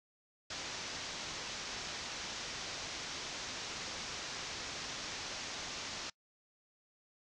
white low-pass noise, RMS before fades -43 dBFS, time 0.5-6.1 s, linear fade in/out 5 ms, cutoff 6500 Hz, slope 48 dB/octave, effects noise-tail reverb RT60 0.1 s tail -25 dB re dry

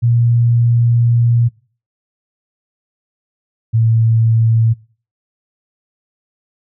sine tone pair in turn, 118.3 / 113.36 Hz, A#2 / A#2, +26 / -48 cents, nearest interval minor second, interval 74 cents, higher first, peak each -9 dBFS, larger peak neither, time 0.02-1.49 / 3.73-4.74 s, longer first, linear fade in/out 20 ms, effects noise-tail reverb RT60 0.4 s tail -22 dB re dry

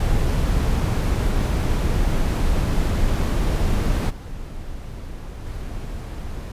brown noise with level steps, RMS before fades -19 / -33 / -30 dBFS, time 0-6.52 s, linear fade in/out 5 ms, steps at 4.09 / 5.45 s, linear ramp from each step 20 ms, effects resampled to 32000 Hz

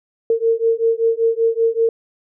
sine beating tone pair, 453.6 / 458.8 Hz, A#4 / A#4, -47 / -28 cents, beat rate 5.2 Hz, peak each -17 dBFS, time 0.3-1.89 s, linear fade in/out 2 ms, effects none

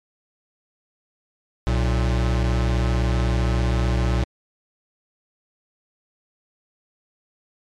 square tone pair together, 61.4 / 116.92 Hz, B1 / A#2, -9 / +6 cents, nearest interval major seventh, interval 1115 cents, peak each -20 / -24 dBFS, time 1.67-4.24 s, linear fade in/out 0 ms, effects low-pass 6000 Hz 12 dB/octave + MP3 96 kbps

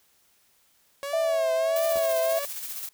sawtooth tone with vibrato, 554.4 Hz, C#5, in tune, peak -27 dBFS, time 1.03-2.45 s, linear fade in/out 0 ms, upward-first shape triangle, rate 1.5 Hz, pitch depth 130 cents each way
sine tone with pitch glide, 654 to 658.5 Hz, E5 to E5, -14 to -2 cents, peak -22 dBFS, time 1.13-2.39 s, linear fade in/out 5 ms, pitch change +12 cents, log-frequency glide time 1.69-1.88 s
blue noise with tremolo, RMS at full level -34 dBFS, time 1.76-2.89 s, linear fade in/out 2 ms, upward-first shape square, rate 15 Hz, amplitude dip 35%
clicks, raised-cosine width 1 ms, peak -26 dBFS, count 2, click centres 1.958 / 1.972 s
effects white hiss -64 dBFS RMS until 2.93 s

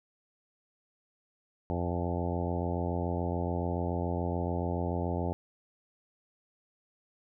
harmonic tone with a mistuned harmonic, 87 Hz, F2, 6 cents flat, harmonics 1 / 2 / 3 / 4 / 5 / 6 / 7 / 8 / 9 / 10, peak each -33 / -36 / -38 / -39 / -40 / -41 / -41 / -42 / -43 / -43 dBFS, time 1.7-5.33 s, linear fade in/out 0 ms, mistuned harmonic 9, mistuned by +19 cents, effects none

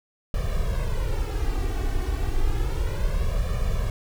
brown noise with flanger, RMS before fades -24 dBFS, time 0.34-3.9 s, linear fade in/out 2 ms, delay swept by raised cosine 1.7 to 2.69 ms, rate 0.31 Hz, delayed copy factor +1, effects none

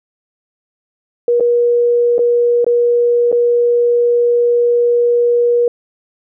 sine tone with dropouts, 478.6 Hz, A#4, 46 cents sharp, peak -9 dBFS, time 1.28-5.68 s, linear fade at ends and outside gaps 2 ms, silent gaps 1.399-1.406 / 2.182-2.191 / 2.645-2.665 / 3.317-3.326 s, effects none

